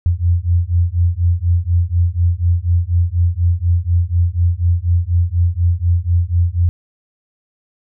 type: beating tone pair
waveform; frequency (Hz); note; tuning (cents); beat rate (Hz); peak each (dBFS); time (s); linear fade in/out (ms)
sine; 84.9 / 89; F2 / F2; -48 / +33; 4.1; -15; 0.06-6.69; 0
effects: none